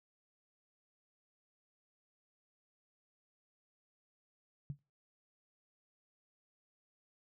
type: tone with exponential decay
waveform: sine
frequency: 142.3 Hz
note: C#3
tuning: 46 cents sharp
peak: -34 dBFS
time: 4.7-4.79 s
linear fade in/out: 0 ms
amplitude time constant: 19 ms
effects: noise-tail reverb RT60 0.3 s tail -25 dB re dry